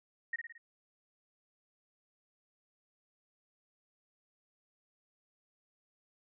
sine tone with echo, 1865 Hz, A#6, in tune, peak -32 dBFS, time 0.33-0.36 s, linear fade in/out 5 ms, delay 55 ms, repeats 4, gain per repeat -5 dB, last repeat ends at 0.58 s, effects none

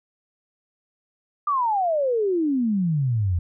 sine exponential sweep, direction down, 1213 to 82.41 Hz, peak -19 dBFS, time 1.47-3.39 s, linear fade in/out 5 ms, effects none

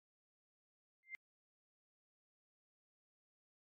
sine tone with exponential growth, 2093 Hz, C7, in tune, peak -40 dBFS, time 1.03-1.15 s, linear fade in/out 0 ms, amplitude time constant 26 ms, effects MP3 64 kbps

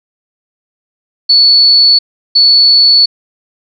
sine tone bursts at uneven times, 4435 Hz, C#8, in tune, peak -3 dBFS, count 2, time 1.29-1.99 / 2.35-3.06 s, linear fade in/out 10 ms, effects none

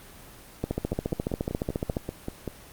two click trains, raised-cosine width 2 ms, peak -17 / -13 dBFS, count 9 / 20, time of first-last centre 0.93-2.477 / 0.64-1.969 s, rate 5.17 / 14.3 Hz, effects pink hiss -48 dBFS RMS until 2.72 s + Opus 24 kbps

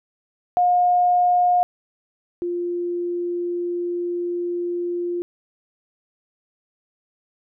sine tone pair in turn, 715 / 349.7 Hz, F5 / F4, +41 / +2 cents, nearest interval octave, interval 1239 cents, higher first, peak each -14 / -22 dBFS, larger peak first, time 0.57-1.63 / 2.42-5.22 s, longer second, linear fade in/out 0 ms, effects none

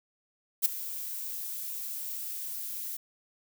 violet noise with ADSR envelope, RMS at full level -21 dBFS, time 0.62-2.97 s, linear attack 36 ms, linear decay 6 ms, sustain -16 dB, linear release 6 ms, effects none

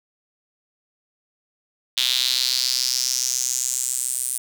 square tone with high-pass filter sweep, 63.6 Hz, C2, 48 cents flat, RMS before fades -23 dBFS, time 1.97-4.38 s, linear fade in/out 5 ms, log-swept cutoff 3500 to 9400 Hz, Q 4.3, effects none

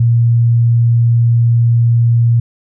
sine tone, 117.5 Hz, A#2, 14 cents sharp, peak -7 dBFS, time 0-2.4 s, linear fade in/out 5 ms, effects none

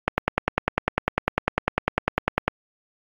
click train, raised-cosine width 0.5 ms, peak -3 dBFS, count 25, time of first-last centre 0.08-2.48 s, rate 10 Hz, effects AAC 32 kbps

